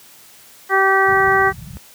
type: harmonic tone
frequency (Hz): 386.7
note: G4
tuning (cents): -24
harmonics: 1 / 2 / 3 / 4 / 5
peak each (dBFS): -18 / -18 / -18 / -18 / -18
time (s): 0.69-1.53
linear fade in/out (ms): 50
type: low-pass noise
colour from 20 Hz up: pink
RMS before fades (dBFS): -30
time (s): 1.07-1.77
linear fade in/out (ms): 0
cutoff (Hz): 200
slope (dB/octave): 96
effects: white hiss -45 dBFS RMS until 1.94 s + high-pass 80 Hz 12 dB/octave

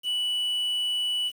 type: tone with quantisation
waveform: triangle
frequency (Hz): 2960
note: F#7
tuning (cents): 0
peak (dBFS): -23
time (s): 0.03-1.32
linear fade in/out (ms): 50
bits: 8
effects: none

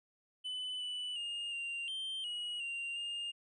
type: tone with pitch steps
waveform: triangle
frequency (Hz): 3006 / 2975 / 2833 / 2778 / 3150 / 2905 / 2774 / 2820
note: F#7 / F#7 / F7 / F7 / G7 / F#7 / F7 / F7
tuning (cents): +27 / +9 / +24 / -10 / +8 / -32 / -12 / +16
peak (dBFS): -36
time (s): 0.44-3.32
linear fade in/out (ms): 20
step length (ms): 360
effects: resampled to 24000 Hz

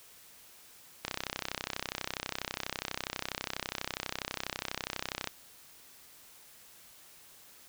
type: click train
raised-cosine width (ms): 0.2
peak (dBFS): -15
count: 137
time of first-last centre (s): 1.05-5.274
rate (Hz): 32.2
effects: white hiss -56 dBFS RMS until 7.68 s

